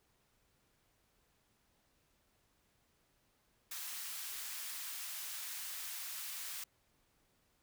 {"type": "high-pass noise", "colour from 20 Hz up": "white", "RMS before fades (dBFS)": -44, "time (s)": [3.71, 6.64], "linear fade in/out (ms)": 5, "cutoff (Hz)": 1200, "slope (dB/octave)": 12, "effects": ["pink hiss -75 dBFS RMS until 7.62 s"]}